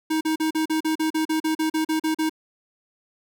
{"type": "tone bursts", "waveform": "square", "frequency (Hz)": 315.4, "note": "D#4", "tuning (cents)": 24, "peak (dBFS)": -21, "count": 15, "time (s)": [0.1, 2.296], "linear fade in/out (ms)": 10, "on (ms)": 110, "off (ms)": 39, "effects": []}